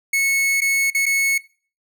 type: tone with dropouts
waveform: 45% pulse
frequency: 2199 Hz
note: C#7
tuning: 14 cents flat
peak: -16 dBFS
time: 0.13-1.38 s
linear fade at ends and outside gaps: 5 ms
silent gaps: 0.606-0.617 / 0.903-0.947 / 1.057-1.063 s
effects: noise-tail reverb RT60 0.4 s tail -20 dB re dry